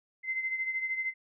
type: beating tone pair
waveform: sine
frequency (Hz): 2066 / 2079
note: C7 / C7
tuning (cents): -22 / -12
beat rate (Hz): 13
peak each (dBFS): -31 / -38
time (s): 0.23-1.14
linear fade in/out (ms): 50
effects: none